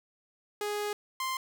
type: tone pair in turn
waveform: sawtooth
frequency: 415.3 / 1046.5 Hz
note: G#4 / C6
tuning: 0 / 0 cents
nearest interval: octave + major third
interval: 1600 cents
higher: second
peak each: -27 dBFS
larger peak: neither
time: 0.61-0.93 / 1.2-1.37 s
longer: first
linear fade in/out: 2 ms
effects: none